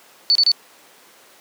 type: tone bursts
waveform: sine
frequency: 4484 Hz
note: C#8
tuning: 19 cents sharp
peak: -11 dBFS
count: 3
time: 0.3-0.517 s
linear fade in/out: 0 ms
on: 53 ms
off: 29 ms
effects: pink hiss -48 dBFS RMS until 1.4 s + high-pass 400 Hz 12 dB/octave